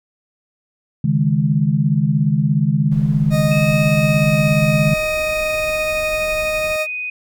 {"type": "chord", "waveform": "sine", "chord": "C# suspended second", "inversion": "none", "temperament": "equal", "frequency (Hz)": [138.59, 155.56, 207.7], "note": ["C#3", "D#3", "G#3"], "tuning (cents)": [0, 0, 0], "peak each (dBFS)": [-18, -16, -19], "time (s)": [1.04, 4.94], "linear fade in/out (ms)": 5}
{"type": "noise", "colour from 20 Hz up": "brown", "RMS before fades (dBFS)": -34, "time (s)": [2.91, 6.77], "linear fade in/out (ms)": 10}
{"type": "tone", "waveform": "40% pulse", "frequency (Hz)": 620, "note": "D#5", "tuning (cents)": -6, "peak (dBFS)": -18, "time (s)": [3.3, 6.87], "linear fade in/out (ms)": 50}
{"type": "tone with pitch glide", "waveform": "sine", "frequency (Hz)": [2568, 2492], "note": ["E7", "D#7"], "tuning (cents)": [-46, 2], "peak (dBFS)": -22, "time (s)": [3.51, 7.1], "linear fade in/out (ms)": 5, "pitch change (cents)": -52, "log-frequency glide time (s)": [3.92, 5.85]}
{"effects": []}